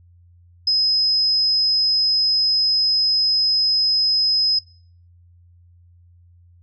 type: tone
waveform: sine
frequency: 5080 Hz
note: D#8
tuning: 35 cents sharp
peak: -14 dBFS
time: 0.67-4.59 s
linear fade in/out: 5 ms
effects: noise-tail reverb RT60 0.5 s tail -24 dB re dry + added 87 Hz sine -48 dBFS peak until 6.62 s